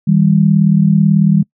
sine tone pair together, 160 / 198.24 Hz, D#3 / G3, +49 / +20 cents, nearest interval major third, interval 371 cents, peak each -10 dBFS, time 0.07-1.43 s, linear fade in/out 10 ms, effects noise-tail reverb RT60 0.1 s tail -25 dB re dry

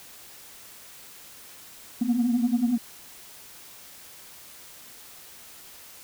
sine tone cluster, 230.6 / 239.9 / 251.1 Hz, A#3 / A#3 / B3, -19 / +50 / +29 cents, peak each -24 dBFS, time 2.01-2.78 s, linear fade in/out 10 ms, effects tanh soft clip ceiling -16 dBFS + white hiss -47 dBFS RMS until 6.03 s

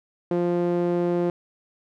sawtooth tone with band-pass filter, 174.61 Hz, F3, in tune, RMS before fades -23 dBFS, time 0.31-1.3 s, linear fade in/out 2 ms, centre 390 Hz, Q 1.8, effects none

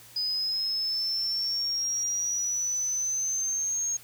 sine exponential sweep, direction up, 4978 to 6540 Hz, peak -26 dBFS, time 0.16-3.97 s, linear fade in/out 5 ms, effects added 116 Hz sine -61 dBFS peak until 4.03 s + white hiss -51 dBFS RMS until 4.03 s

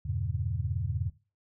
sine chord, E diminished seventh, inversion none, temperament just, 82.41 / 98.89 / 118.67 / 142.4 Hz, E2 / G2 / Bb2 / Db3, 0 / +16 / +31 / +47 cents, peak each -34 / -33 / -35 / -36 dBFS, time 0.05-1.1 s, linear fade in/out 10 ms, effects noise-tail reverb RT60 0.3 s tail -17 dB re dry

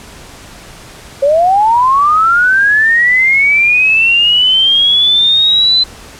sine linear sweep, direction up, 539 to 4061 Hz, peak -6 dBFS, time 1.22-5.84 s, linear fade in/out 10 ms, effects pink hiss -34 dBFS RMS until 6.19 s + low-pass 10000 Hz 12 dB/octave

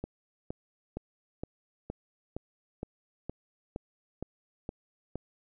click train, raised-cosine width 2 ms, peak -22 dBFS, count 12, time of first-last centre 0.04-5.156 s, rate 2.15 Hz, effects none

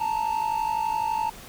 triangle tone pair together, 872.1 / 924 Hz, A5 / A#5, -16 / -16 cents, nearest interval minor second, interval 100 cents, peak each -24 / -25 dBFS, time 0-1.3 s, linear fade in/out 10 ms, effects pink hiss -44 dBFS RMS until 1.48 s

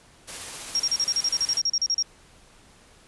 white noise with tremolo, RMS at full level -35 dBFS, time 0.27-1.61 s, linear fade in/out 20 ms, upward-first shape triangle, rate 15 Hz, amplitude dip 25%
sine tone bursts, 5588 Hz, F8, in tune, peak -20 dBFS, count 16, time 0.75-2.026 s, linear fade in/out 2 ms, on 46 ms, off 36 ms
effects pink hiss -54 dBFS RMS until 3.07 s + resampled to 24000 Hz

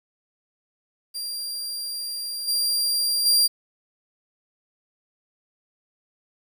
sawtooth tone with level steps, 4759 Hz, D8, 22 cents sharp, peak -26 / -18 / -13 dBFS, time 1.14-3.48 s, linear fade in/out 20 ms, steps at 2.47 / 3.25 s, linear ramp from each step 20 ms, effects 9-bit

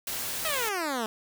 white noise, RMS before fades -33 dBFS, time 0.07-0.69 s, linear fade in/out 2 ms
10% pulse exponential sweep, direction down, 659.3 to 212.1 Hz, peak -20 dBFS, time 0.45-1.06 s, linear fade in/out 0 ms
effects none

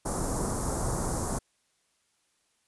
pink band-stop noise, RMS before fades -30 dBFS, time 0.05-1.39 s, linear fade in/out 10 ms, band 1200 to 6800 Hz, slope 24 dB/octave, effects white hiss -72 dBFS RMS until 2.67 s + resampled to 24000 Hz

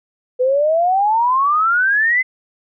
sine exponential sweep, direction up, 493.5 to 2073 Hz, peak -12 dBFS, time 0.39-2.23 s, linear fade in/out 20 ms, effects none

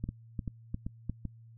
two click trains, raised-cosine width 5 ms, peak -23 / -21 dBFS, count 4 / 4, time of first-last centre 0.09-1.253 / 0.04-1.096 s, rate 2.58 / 2.84 Hz, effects noise-tail reverb RT60 0.1 s tail -23 dB re dry + added 114 Hz sine -51 dBFS peak until 1.57 s

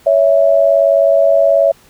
sine tone pair together, 560.5 / 659.3 Hz, C#5 / E5, +19 / 0 cents, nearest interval minor third, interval 281 cents, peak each -10 dBFS, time 0.06-1.72 s, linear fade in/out 10 ms, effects pink hiss -47 dBFS RMS until 1.89 s

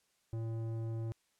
square tone with low-pass filter, 113.3 Hz, A#2, 49 cents flat, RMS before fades -38 dBFS, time 0.33-1.12 s, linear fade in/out 0 ms, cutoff 530 Hz, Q 0.62, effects white hiss -75 dBFS RMS until 1.39 s + low-pass 10000 Hz 12 dB/octave

